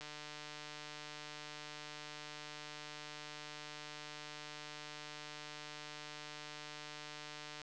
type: click train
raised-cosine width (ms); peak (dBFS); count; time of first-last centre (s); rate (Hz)
0.2; -30; 1142; 0.01-7.617; 150
effects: resampled to 24000 Hz